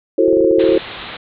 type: chord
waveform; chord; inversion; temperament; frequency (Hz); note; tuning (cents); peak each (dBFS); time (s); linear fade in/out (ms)
sine; F# half-diminished seventh; third; just; 333 / 370 / 444 / 532.8; E4 / F#4 / A4 / C5; +18 / 0 / +16 / +31; -15; 0.18-0.78; 5
type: clicks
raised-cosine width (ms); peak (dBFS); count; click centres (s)
2; -17; 11; 0.281 / 0.329 / 0.371 / 0.407 / 0.445 / 0.512 / 0.584 / 0.641 / 0.691 / 0.724 / 0.754
type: low-pass noise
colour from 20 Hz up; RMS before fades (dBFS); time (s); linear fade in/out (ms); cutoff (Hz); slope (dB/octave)
white; -31; 0.59-1.17; 5; 4000; 96
effects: none